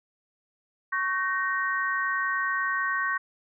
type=chord; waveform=sine; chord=G diminished; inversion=second; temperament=equal with one note detuned; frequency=1108.7 / 1535.7 / 1864.7 Hz; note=Db6 / G6 / Bb6; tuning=0 / -36 / 0 cents; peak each=-29 dBFS; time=0.92-3.18 s; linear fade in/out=10 ms; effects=none